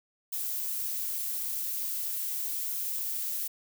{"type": "noise", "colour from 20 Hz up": "violet", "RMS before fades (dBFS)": -33, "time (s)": [0.32, 3.48], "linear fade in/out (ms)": 10, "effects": []}